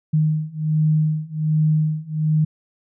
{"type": "beating tone pair", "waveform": "sine", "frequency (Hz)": [154.2, 155.5], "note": ["D#3", "D#3"], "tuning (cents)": [-15, -1], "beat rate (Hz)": 1.3, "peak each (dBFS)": [-20, -19], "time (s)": [0.13, 2.45], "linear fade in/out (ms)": 10, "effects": []}